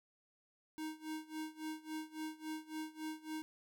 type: tone with tremolo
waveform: square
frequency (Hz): 312.5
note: D#4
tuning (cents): +8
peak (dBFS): -40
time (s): 0.78-3.42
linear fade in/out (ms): 0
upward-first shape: sine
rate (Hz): 3.6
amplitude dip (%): 90
effects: none